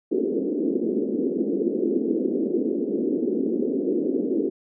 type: band-pass noise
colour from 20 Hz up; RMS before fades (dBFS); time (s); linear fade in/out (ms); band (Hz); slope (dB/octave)
white; -24; 0.11-4.5; 10; 220 to 430; 48
effects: none